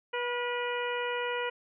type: harmonic tone with a mistuned harmonic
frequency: 486.9 Hz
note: B4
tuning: 25 cents flat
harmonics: 1 / 2 / 3 / 4 / 5 / 6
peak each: -33 / -36 / -38 / -39 / -40 / -41 dBFS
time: 0.13-1.5 s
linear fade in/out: 10 ms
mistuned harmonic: 3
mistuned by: -29 cents
effects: none